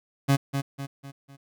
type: tone with echo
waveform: 30% pulse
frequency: 138.59 Hz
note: C#3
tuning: in tune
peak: -15 dBFS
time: 0.28-0.37 s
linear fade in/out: 20 ms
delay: 250 ms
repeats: 4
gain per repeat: -7 dB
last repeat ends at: 1.37 s
effects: none